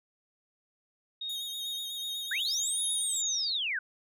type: tone with tremolo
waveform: sine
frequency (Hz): 3729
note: A#7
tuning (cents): 0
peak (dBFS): -33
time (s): 1.21-3.57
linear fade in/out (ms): 5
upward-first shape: sine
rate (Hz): 2.5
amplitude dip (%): 30
type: tone with vibrato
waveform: 10% pulse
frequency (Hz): 3322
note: G#7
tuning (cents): 0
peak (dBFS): -35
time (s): 1.29-3.21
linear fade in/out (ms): 5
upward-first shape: sine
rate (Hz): 8.1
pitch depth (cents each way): 85
type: linear two-way sweep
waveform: sine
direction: up then down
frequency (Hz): 1449 to 10760 to 1449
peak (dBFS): -29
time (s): 2.31-3.79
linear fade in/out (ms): 5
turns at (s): 2.85
effects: none